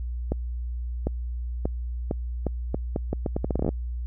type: accelerating click train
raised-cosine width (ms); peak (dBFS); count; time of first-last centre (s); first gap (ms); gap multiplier
2; -12; 19; 0.32-3.69; 750; 0.78
effects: added 60 Hz sine -28 dBFS peak until 4.06 s